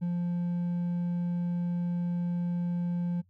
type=tone with hard clipping; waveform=triangle; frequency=174.61 Hz; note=F3; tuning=in tune; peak=-28 dBFS; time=0.01-3.22 s; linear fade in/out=20 ms; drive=5 dB; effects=noise-tail reverb RT60 0.1 s tail -24 dB re dry + added 91 Hz sine -62 dBFS peak until 3.29 s